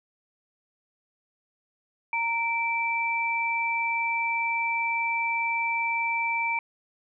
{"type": "tone pair together", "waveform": "sine", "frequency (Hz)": [925, 2331], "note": ["A#5", "D7"], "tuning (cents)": [-14, -14], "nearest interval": "octave + major third", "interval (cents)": 1600, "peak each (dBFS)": [-28, -26], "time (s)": [2.13, 6.59], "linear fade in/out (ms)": 2, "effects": []}